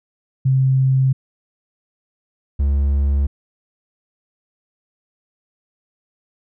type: tone pair in turn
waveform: sine / triangle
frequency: 132.3 / 70.08 Hz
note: C3 / C#2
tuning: +20 / +19 cents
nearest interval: major seventh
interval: 1101 cents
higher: first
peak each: -12 dBFS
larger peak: neither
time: 0.45-1.13 / 2.59-3.27 s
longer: neither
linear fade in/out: 10 ms
effects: none